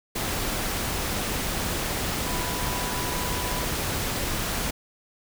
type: tone in noise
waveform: sine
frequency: 987.8 Hz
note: B5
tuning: in tune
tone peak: -35 dBFS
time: 2.26-3.65 s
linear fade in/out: 10 ms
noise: pink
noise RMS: -28 dBFS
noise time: 0.15-4.71 s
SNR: -10 dB
effects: none